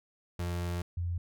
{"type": "tone pair in turn", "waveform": ["35% pulse", "sine"], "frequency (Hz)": [87.31, 86.88], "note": ["F2", "F2"], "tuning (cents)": [0, -8], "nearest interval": "unison", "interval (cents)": 8, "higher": "first", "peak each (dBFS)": [-30, -30], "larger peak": "neither", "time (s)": [[0.39, 0.82], [0.97, 1.18]], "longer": "first", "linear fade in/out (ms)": 5, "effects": []}